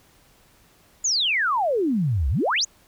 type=exponential two-way sweep; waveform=sine; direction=down then up; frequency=7160 to 61.5 to 7160 Hz; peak=-19 dBFS; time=1.04-2.65 s; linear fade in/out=10 ms; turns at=2.29 s; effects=pink hiss -57 dBFS RMS until 2.87 s